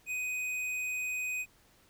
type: tone with tanh clipping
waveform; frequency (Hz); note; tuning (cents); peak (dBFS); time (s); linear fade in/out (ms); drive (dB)
sine; 2500; D#7; +8; -34; 0.06-1.46; 50; 12
effects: pink hiss -64 dBFS RMS until 1.89 s